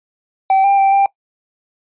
triangle tone with pitch steps, 771 / 794 / 782 / 791 Hz, G5 / G5 / G5 / G5, -29 / +22 / -4 / +15 cents, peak -7 dBFS, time 0.5-1.06 s, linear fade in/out 2 ms, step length 140 ms, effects noise-tail reverb RT60 0.1 s tail -21 dB re dry + resampled to 8000 Hz

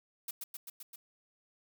blue noise with echo, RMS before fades -39 dBFS, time 0.28-0.31 s, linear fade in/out 5 ms, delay 130 ms, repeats 5, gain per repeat -2 dB, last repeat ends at 0.96 s, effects none

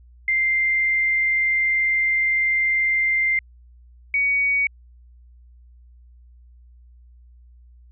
sine tone pair in turn, 2093 / 2250 Hz, C7 / C#7, 0 / +25 cents, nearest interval minor second, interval 125 cents, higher second, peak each -17 dBFS, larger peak neither, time 0.28-3.39 / 4.14-4.67 s, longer first, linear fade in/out 2 ms, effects added 60 Hz sine -46 dBFS peak until 7.91 s

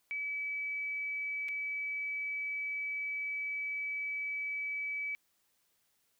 sine tone with dropouts, 2292 Hz, D7, 43 cents flat, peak -34 dBFS, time 0.11-5.15 s, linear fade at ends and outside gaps 0 ms, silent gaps 1.484-1.488 s, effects white hiss -75 dBFS RMS until 6.19 s

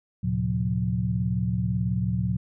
sine tone cluster, 74.8 / 114.6 / 132.9 / 180.3 Hz, D2 / A#2 / C3 / F#3, +32 / -29 / +27 / -45 cents, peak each -33 / -26 / -31 / -27 dBFS, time 0.23-2.37 s, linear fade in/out 10 ms, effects none

